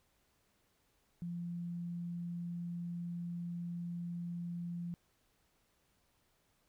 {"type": "tone", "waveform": "sine", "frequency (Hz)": 172.7, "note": "F3", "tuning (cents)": -19, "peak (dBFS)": -38, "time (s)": [1.22, 4.94], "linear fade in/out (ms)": 0, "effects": ["pink hiss -75 dBFS RMS until 6.68 s"]}